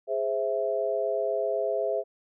sine chord, Ab augmented, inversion none, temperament equal, 415.3 / 523.3 / 659.3 Hz, Ab4 / C5 / E5, 0 / 0 / 0 cents, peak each -30 / -30 / -28 dBFS, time 0.07-2.04 s, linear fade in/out 50 ms, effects none

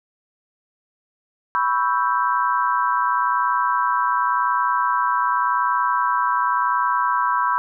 sine chord, C# half-diminished seventh, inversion third, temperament equal, 987.8 / 1108.7 / 1318.5 / 1568 Hz, B5 / C#6 / E6 / G6, 0 / 0 / 0 / 0 cents, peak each -20 / -23 / -24 / -26 dBFS, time 1.55-7.58 s, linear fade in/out 0 ms, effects none

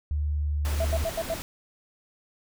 sine tone with pitch glide, 74.2 to 73.39 Hz, D2 to D2, +18 to -1 cents, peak -24 dBFS, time 0.11-1.04 s, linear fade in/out 0 ms, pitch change -19 cents, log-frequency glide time 0.31-0.82 s
pink noise, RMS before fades -36 dBFS, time 0.65-1.42 s, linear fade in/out 0 ms
sine tone bursts, 658 Hz, E5, 3 cents flat, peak -25 dBFS, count 5, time 0.8-1.343 s, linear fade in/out 5 ms, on 47 ms, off 77 ms
effects none

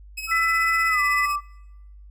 sawtooth tone with tremolo, 2559 Hz, D#7, 48 cents sharp, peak -24 dBFS, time 0.17-1.36 s, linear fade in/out 10 ms, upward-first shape triangle, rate 16 Hz, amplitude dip 65%
sine tone with pitch glide, 1328 to 1169.5 Hz, E6 to D6, +12 to -8 cents, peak -22 dBFS, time 0.27-1.41 s, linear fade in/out 50 ms, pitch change -220 cents, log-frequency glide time 0.89-1.01 s
sine tone, 2000 Hz, B6, 21 cents sharp, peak -20 dBFS, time 0.31-1.26 s, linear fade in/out 10 ms
effects noise-tail reverb RT60 1.0 s tail -24 dB re dry + added 50 Hz sine -42 dBFS peak until 2.1 s

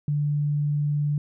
sine tone, 146.83 Hz, D3, in tune, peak -21 dBFS, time 0.08-1.18 s, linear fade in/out 2 ms, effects none

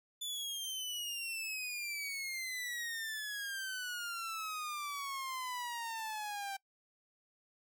sawtooth exponential sweep, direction down, 3500 to 779 Hz, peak -35 dBFS, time 0.21-6.57 s, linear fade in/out 10 ms, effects noise-tail reverb RT60 0.1 s tail -22 dB re dry

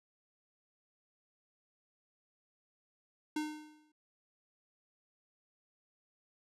square tone with exponential decay, 304.7 Hz, D#4, 36 cents flat, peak -32 dBFS, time 3.36-3.92 s, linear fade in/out 5 ms, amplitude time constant 120 ms, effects low-pass 10000 Hz 12 dB/octave

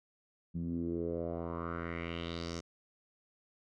10% pulse tone with low-pass filter sweep, 84.4 Hz, E2, 41 cents sharp, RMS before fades -38 dBFS, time 0.54-2.61 s, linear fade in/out 20 ms, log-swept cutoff 180 to 6300 Hz, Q 3.5, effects none

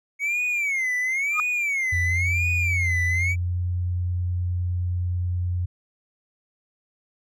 triangle tone with vibrato, 2215 Hz, C#7, 2 cents flat, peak -20 dBFS, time 0.19-3.36 s, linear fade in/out 50 ms, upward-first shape sine, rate 0.97 Hz, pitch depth 190 cents each way
sine tone with exponential growth, 1244.5 Hz, D#6, in tune, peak -16 dBFS, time 1.31-1.4 s, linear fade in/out 1 ms, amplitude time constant 18 ms
sine tone with pitch glide, 87.31 to 89.04 Hz, F2 to F2, 0 to +34 cents, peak -22 dBFS, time 1.92-5.66 s, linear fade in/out 10 ms, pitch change +34 cents, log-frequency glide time 3.18-3.59 s
effects tanh soft clip ceiling -10 dBFS

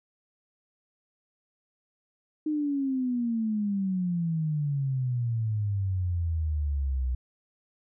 sine exponential sweep, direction down, 310 to 61.74 Hz, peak -25 dBFS, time 2.46-7.15 s, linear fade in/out 5 ms, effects none

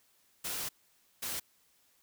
white noise bursts at uneven times, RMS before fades -37 dBFS, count 2, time 0.44-0.69 / 1.22-1.4 s, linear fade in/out 10 ms, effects white hiss -69 dBFS RMS until 2.02 s

